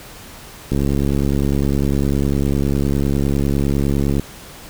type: click train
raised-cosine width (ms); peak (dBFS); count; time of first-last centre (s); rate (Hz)
3; -6; 244; 0.72-4.196; 69.9
effects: pink hiss -38 dBFS RMS until 4.69 s